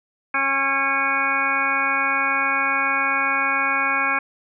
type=harmonic tone with a mistuned harmonic; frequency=272.9 Hz; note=C#4; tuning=27 cents flat; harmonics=1 / 2 / 3 / 4 / 5 / 6 / 8 / 9; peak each=-34 / -35 / -29 / -25 / -26 / -24 / -24 / -27 dBFS; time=0.34-4.19 s; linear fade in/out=5 ms; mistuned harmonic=8; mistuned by=+31 cents; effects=none